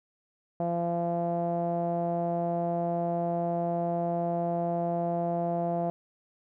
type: tone with low-pass filter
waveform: sawtooth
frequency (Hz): 171.2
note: F3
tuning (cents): -34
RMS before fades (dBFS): -29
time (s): 0.6-5.9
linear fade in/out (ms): 0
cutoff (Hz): 680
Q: 5.8
effects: none